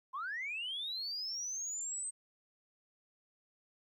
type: linear sweep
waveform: sine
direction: up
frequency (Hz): 1001 to 8340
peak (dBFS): -36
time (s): 0.13-2.11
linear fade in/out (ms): 20
effects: tanh soft clip ceiling -33 dBFS + 13-bit